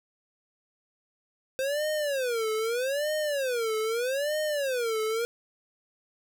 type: tone with vibrato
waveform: square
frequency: 517 Hz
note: C5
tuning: 21 cents flat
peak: -27 dBFS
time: 1.59-5.25 s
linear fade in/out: 0 ms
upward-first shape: sine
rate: 0.8 Hz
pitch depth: 300 cents each way
effects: none